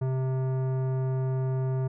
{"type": "tone with tanh clipping", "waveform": "sine", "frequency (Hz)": 130.81, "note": "C3", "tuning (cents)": 0, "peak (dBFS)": -27, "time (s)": [0.01, 1.88], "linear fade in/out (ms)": 10, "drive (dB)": 15, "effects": []}